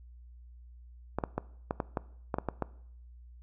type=clicks; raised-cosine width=1 ms; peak=-16 dBFS; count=10; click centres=1.186 / 1.238 / 1.38 / 1.709 / 1.802 / 1.972 / 2.342 / 2.385 / 2.487 / 2.623 s; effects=noise-tail reverb RT60 0.7 s tail -20 dB re dry + added 60 Hz sine -49 dBFS peak until 3.42 s